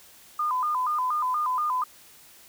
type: tone with vibrato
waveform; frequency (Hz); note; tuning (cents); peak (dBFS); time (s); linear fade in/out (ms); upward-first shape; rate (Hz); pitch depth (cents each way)
sine; 1108.7; C#6; 0; -23; 0.39-1.84; 5; square; 4.2; 160
effects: white hiss -52 dBFS RMS until 2.48 s